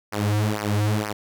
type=tone with flanger; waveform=sawtooth; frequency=105 Hz; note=G#2; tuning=19 cents sharp; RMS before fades=-23 dBFS; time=0.12-1.13 s; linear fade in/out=10 ms; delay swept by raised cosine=0.26 to 4.76 ms; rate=2.1 Hz; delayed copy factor=-0.95; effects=none